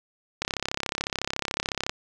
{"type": "click train", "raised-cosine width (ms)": 0.2, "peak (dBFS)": -9, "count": 51, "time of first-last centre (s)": [0.42, 1.895], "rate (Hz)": 33.9, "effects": []}